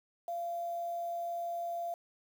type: tone with quantisation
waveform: sine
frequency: 687 Hz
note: F5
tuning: 29 cents flat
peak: -34 dBFS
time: 0.28-1.94 s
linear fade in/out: 2 ms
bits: 9
effects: none